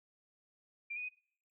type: tone with pitch steps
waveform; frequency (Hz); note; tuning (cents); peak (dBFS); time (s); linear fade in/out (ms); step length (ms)
sine; 2376 / 2470 / 2498; D7 / D#7 / D#7; +20 / -13 / +6; -38; 0.9-1.089; 10; 63
effects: noise-tail reverb RT60 0.6 s tail -24 dB re dry